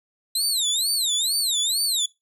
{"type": "tone with vibrato", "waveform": "25% pulse", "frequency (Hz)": 3959, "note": "B7", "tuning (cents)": 3, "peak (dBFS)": -16, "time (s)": [0.35, 2.06], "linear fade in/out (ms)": 5, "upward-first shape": "sine", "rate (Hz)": 2.2, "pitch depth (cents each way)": 250, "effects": ["noise-tail reverb RT60 0.2 s tail -21 dB re dry"]}